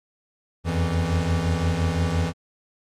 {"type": "tone cluster", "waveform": "square", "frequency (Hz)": [83.2, 89, 164.7], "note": ["E2", "F2", "E3"], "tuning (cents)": [17, 33, -1], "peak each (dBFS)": -26, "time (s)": [0.64, 2.33], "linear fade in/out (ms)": 50, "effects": ["low-pass 8000 Hz 12 dB/octave", "Opus 32 kbps"]}